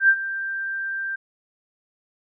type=tone with ADSR envelope; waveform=sine; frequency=1577 Hz; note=G6; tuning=10 cents sharp; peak=-10 dBFS; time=0-1.16 s; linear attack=87 ms; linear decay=63 ms; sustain=-15 dB; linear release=9 ms; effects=none